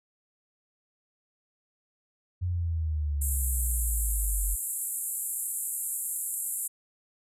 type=exponential sweep; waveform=sine; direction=down; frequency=91.3 to 46.25 Hz; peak=-26 dBFS; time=2.41-4.56 s; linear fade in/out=20 ms
type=band-pass noise; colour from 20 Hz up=white; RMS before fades=-33 dBFS; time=3.21-6.68 s; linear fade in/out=10 ms; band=7400 to 13000 Hz; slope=96 dB/octave
effects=none